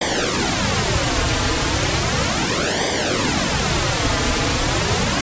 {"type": "noise with flanger", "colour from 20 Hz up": "pink", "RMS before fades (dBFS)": -19, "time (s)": [0.01, 5.21], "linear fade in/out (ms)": 5, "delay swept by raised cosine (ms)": [0.73, 5.43], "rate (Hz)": 0.35, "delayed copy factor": -0.85, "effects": ["resampled to 16000 Hz"]}